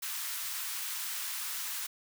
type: high-pass noise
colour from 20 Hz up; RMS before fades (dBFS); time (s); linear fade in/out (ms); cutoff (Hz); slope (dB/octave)
white; -37; 0.02-1.87; 10; 1000; 24
effects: none